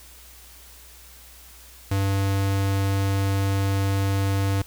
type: tone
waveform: square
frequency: 98 Hz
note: G2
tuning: in tune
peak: -21 dBFS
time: 1.91-4.62 s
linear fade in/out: 5 ms
effects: added 60 Hz sine -49 dBFS peak until 4.66 s + white hiss -48 dBFS RMS until 4.66 s